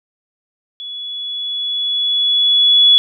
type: tone with level ramp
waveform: sine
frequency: 3397 Hz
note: G#7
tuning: 38 cents sharp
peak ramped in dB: -26 to -5 dBFS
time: 0.8-2.98 s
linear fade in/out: 0 ms
effects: none